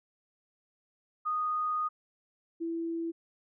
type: tone pair in turn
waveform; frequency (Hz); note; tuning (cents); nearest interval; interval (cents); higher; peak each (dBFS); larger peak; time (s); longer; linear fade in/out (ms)
sine; 1238 / 332.2; D#6 / E4; -9 / +13; octave + major seventh; 2278; first; -28 / -31; first; 1.25-1.89 / 2.6-3.12; first; 20
effects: none

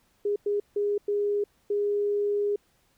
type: tone bursts at uneven times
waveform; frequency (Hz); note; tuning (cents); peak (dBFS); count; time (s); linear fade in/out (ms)
sine; 410; G#4; -22; -23; 5; 0.25-0.36 / 0.46-0.6 / 0.76-0.98 / 1.08-1.44 / 1.7-2.56; 5
effects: pink hiss -67 dBFS RMS until 2.97 s

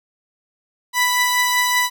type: tone pair together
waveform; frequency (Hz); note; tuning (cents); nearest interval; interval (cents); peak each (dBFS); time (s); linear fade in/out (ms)
sawtooth; 990.4 / 1975.5; B5 / B6; +5 / 0; octave; 1195; -15; 0.93-1.9; 50
effects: none

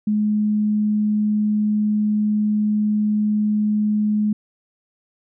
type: tone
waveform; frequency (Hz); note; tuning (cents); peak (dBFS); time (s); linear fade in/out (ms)
sine; 211; G#3; +28; -16; 0.07-4.33; 5
effects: none

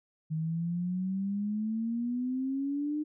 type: exponential sweep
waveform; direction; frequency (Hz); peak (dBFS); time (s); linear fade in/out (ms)
sine; up; 155.56 to 305.3; -29; 0.3-3.04; 20
effects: none

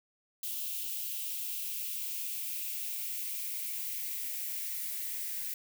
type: noise with high-pass filter sweep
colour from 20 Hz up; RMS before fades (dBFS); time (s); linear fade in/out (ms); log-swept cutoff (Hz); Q
violet; -37; 0.43-5.54; 2; 3000 to 1900; 3.3
effects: none

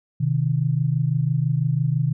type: tone pair together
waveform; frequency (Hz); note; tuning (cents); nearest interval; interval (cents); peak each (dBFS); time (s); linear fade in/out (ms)
sine; 128.38 / 154.4; C3 / D#3; -32 / -13; minor third; 319; -21; 0.2-2.13; 10
effects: none

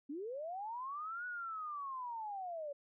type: linear two-way sweep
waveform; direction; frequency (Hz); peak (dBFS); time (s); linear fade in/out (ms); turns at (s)
sine; up then down; 264.9 to 1480 to 556; -40; 0.09-2.73; 10; 1.26
effects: none

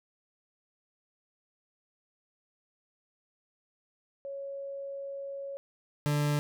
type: tone pair in turn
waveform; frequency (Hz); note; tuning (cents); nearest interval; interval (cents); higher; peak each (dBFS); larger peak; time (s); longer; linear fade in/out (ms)
sine / 40% pulse; 554 / 147.07; C#5 / D3; -1 / +3; octave + major seventh; 2296; first; -36 / -25; second; 4.25-5.57 / 6.06-6.39; first; 0
effects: none

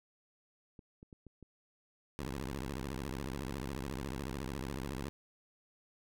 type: clicks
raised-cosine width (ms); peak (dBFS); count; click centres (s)
3; -39; 8; 0.792 / 1.029 / 1.128 / 1.267 / 1.427 / 2.272 / 3.091 / 3.505
type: tone with vibrato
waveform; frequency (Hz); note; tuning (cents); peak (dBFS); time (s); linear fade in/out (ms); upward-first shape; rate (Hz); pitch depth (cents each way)
10% pulse; 67; C2; +42; -30; 2.19-5.09; 0; sine; 14; 250
effects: none

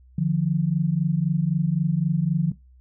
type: tone pair together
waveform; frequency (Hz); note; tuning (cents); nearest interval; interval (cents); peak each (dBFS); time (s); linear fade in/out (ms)
sine; 149.8 / 173.66; D3 / F3; +35 / -9; minor third; 256; -22; 0.18-2.52; 5
effects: noise-tail reverb RT60 0.2 s tail -19 dB re dry + added 63 Hz sine -49 dBFS peak until 2.8 s

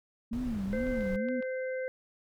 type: tone with vibrato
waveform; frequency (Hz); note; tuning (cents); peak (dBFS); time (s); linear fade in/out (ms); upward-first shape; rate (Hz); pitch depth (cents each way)
sine; 220; A3; 0; -31; 0.31-1.41; 10; sine; 2.2; 240
type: noise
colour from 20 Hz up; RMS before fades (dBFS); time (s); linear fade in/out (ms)
brown; -40; 0.33-1.16; 0
type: harmonic tone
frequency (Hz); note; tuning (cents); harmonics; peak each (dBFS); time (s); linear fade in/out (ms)
517; C5; -21; 1 / 3 / 4; -32 / -43 / -45; 0.73-1.88; 0
type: click train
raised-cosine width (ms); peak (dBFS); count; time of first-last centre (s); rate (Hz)
0.3; -34; 6; 0.73-1.425; 7.19
effects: none

